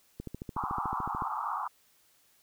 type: click train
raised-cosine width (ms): 3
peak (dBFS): -25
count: 15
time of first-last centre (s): 0.2-1.222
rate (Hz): 13.7
type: band-pass noise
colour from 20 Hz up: white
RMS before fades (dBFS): -34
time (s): 0.56-1.68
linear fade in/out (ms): 10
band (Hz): 770 to 1300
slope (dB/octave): 96
effects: white hiss -66 dBFS RMS until 2.42 s